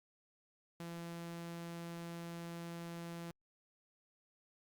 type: tone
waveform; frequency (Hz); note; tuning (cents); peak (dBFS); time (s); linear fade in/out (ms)
sawtooth; 169.5; E3; +49; -40; 0.8-3.31; 0
effects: Opus 48 kbps